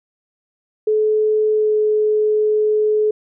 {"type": "tone with pitch glide", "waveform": "sine", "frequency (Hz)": [429.8, 426.8], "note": ["A4", "G#4"], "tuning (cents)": [-41, 47], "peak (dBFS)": -13, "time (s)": [0.87, 3.11], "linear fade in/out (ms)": 5, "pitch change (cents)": -12, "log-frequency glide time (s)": [1.53, 1.76], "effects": []}